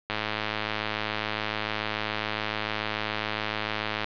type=click train; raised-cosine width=0.3 ms; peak=-12 dBFS; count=423; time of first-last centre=0.1-4.044 s; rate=107 Hz; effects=resampled to 11025 Hz + 7-bit